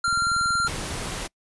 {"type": "tone with vibrato", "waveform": "square", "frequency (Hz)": 1382, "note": "F6", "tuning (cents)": -19, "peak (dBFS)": -21, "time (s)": [0.04, 0.68], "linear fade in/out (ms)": 5, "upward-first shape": "sine", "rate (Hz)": 18, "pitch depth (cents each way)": 8}
{"type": "click train", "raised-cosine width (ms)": 5, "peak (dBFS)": -26, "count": 16, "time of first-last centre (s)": [0.08, 0.791], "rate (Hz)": 21.1}
{"type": "noise", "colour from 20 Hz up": "pink", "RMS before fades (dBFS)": -31, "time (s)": [0.66, 1.28], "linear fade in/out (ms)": 20}
{"effects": ["noise-tail reverb RT60 0.1 s tail -26 dB re dry", "resampled to 24000 Hz"]}